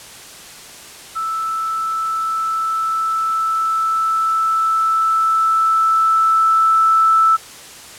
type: tone with level ramp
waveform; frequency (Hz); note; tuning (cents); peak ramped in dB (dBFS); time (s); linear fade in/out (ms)
sine; 1318.5; E6; 0; -19 to -9; 1.15-7.37; 20
effects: white hiss -37 dBFS RMS until 7.98 s + low-pass 10000 Hz 12 dB/octave

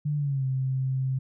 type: tone with pitch glide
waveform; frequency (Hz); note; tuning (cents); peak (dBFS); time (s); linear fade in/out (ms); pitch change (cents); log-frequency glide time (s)
sine; 147.9 to 131.76; D3 to C3; +13 to +12; -24; 0.05-1.19; 10; -201; 0.16-0.45
effects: none

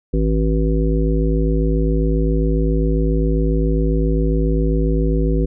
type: harmonic tone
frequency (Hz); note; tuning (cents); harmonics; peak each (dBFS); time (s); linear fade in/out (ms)
53.7; A1; -41; 1 / 3 / 5 / 7 / 9; -16 / -21 / -23 / -24 / -26; 0.13-5.46; 10
effects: none

